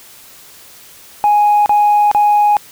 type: tone bursts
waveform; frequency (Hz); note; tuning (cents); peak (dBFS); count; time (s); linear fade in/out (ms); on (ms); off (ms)
sine; 830.6; G#5; 0; -6; 3; 1.24-2.568; 0; 420; 34
effects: tanh soft clip ceiling -5 dBFS + white hiss -40 dBFS RMS until 2.71 s